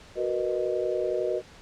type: chord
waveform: sine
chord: B major seventh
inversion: second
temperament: just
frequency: 370.4 / 463 / 493.9 / 617.4 Hz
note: F#4 / A#4 / B4 / D#5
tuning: +2 / -12 / 0 / -14 cents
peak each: -29 / -32 / -31 / -30 dBFS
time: 0.15-1.42 s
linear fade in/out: 50 ms
effects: pink hiss -50 dBFS RMS until 1.61 s + low-pass 6000 Hz 12 dB/octave